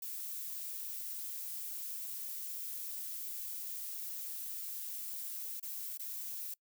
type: noise with dropouts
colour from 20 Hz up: violet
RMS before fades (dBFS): -42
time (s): 0.02-6.54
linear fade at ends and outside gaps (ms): 5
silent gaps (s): 5.599-5.627 / 5.975-5.994
effects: noise-tail reverb RT60 0.1 s tail -24 dB re dry